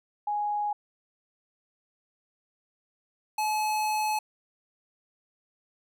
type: tone pair in turn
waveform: sine / square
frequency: 830.6 / 856.4 Hz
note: G#5 / A5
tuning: 0 / -47 cents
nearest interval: minor second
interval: 53 cents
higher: second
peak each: -26 dBFS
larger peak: neither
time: 0.27-0.73 / 3.38-4.19 s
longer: second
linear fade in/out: 5 ms
effects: none